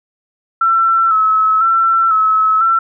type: tone with vibrato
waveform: sine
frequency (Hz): 1318.5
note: E6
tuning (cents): 0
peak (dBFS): -9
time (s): 0.61-2.79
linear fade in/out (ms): 5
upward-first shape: square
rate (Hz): 1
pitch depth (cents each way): 34
effects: none